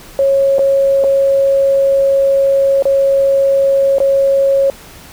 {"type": "tone with dropouts", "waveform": "sine", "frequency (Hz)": 548, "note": "C#5", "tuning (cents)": -20, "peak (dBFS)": -8, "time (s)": [0.19, 4.7], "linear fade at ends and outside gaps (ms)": 1, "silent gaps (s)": [[0.584, 0.592], [1.039, 1.043], [2.824, 2.854], [3.984, 4.002]], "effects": ["pink hiss -37 dBFS RMS until 5.12 s"]}